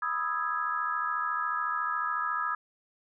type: chord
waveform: sine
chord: E major seventh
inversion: second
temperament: equal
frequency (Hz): 987.8 / 1244.5 / 1318.5 / 1661.2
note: B5 / D#6 / E6 / G#6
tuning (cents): 0 / 0 / 0 / 0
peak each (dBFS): -37 / -31 / -34 / -34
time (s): 0.02-2.55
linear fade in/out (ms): 5
effects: none